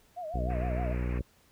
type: tone with vibrato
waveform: sine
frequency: 666 Hz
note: E5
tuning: 18 cents sharp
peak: -35 dBFS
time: 0.16-0.94 s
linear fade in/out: 20 ms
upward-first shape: sine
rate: 6.5 Hz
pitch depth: 150 cents each way
type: harmonic tone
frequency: 61.1 Hz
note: B1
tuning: 18 cents flat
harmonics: 1 / 2 / 3 / 4 / 5 / 6 / 7 / 8 / 9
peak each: -30 / -36 / -40 / -42 / -44 / -46 / -47 / -48 / -49 dBFS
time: 0.34-1.22 s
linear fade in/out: 5 ms
type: low-pass noise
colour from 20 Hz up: white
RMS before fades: -47 dBFS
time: 0.49-1.2 s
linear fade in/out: 20 ms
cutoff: 2600 Hz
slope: 96 dB/octave
effects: pink hiss -64 dBFS RMS until 1.51 s